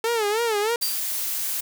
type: tone with vibrato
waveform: sawtooth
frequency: 439.6 Hz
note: A4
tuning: 2 cents flat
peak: -17 dBFS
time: 0.04-0.76 s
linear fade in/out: 2 ms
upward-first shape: sine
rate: 3.2 Hz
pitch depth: 130 cents each way
type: noise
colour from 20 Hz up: blue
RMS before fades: -27 dBFS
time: 0.81-1.61 s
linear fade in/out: 10 ms
type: tone with exponential decay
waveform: sawtooth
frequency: 4711 Hz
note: D8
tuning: 5 cents sharp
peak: -19 dBFS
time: 0.82-1.13 s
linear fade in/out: 5 ms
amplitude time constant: 67 ms
effects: none